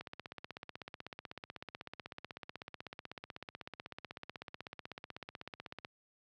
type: click train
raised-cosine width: 0.3 ms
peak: -28 dBFS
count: 95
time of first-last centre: 0.01-5.849 s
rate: 16.1 Hz
effects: high-pass 80 Hz 12 dB/octave